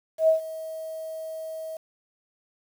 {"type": "tone with ADSR envelope", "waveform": "sine", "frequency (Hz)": 640, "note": "D#5", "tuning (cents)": 49, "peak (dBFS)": -14, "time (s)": [0.18, 1.77], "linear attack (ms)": 100, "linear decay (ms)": 120, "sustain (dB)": -18, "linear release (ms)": 4, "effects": ["8-bit"]}